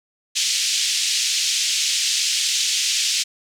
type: band-pass noise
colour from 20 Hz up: white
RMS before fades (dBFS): -21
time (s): 0.35-3.24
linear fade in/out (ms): 20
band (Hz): 2600 to 6900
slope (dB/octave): 24
effects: none